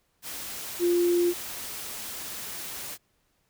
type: tone in noise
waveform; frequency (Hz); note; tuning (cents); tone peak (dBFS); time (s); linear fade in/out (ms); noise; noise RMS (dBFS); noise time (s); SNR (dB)
sine; 349.3; F4; 0; -20; 0.79-1.34; 50; white; -37; 0.22-2.98; +14
effects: pink hiss -71 dBFS RMS until 3.49 s